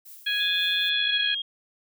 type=noise with tremolo; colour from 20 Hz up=violet; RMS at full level=-44 dBFS; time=0.05-0.9 s; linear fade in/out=10 ms; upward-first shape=triangle; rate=3.8 Hz; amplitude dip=55%
type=harmonic tone; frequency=830.6 Hz; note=G#5; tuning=in tune; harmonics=2 / 3 / 4 / 5; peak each=-28 / -30 / -26 / -37 dBFS; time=0.26-1.35 s; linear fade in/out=10 ms
type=tone with pitch glide; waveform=sine; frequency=3500 to 3247 Hz; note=A7 to G#7; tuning=-10 to -40 cents; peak=-27 dBFS; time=0.4-1.42 s; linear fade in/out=5 ms; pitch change=-130 cents; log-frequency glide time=0.88-1.27 s
effects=none